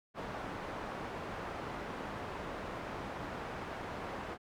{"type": "low-pass noise", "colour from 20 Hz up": "white", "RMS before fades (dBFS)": -42, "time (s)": [0.14, 4.38], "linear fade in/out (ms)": 50, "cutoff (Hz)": 1100, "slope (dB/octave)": 12, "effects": []}